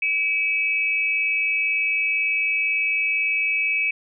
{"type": "tone pair together", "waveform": "sine", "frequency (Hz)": [2300, 2582], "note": ["D7", "E7"], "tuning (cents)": [-37, -37], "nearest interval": "major second", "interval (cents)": 200, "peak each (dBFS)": -22, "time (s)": [0.02, 3.91], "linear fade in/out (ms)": 5, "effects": []}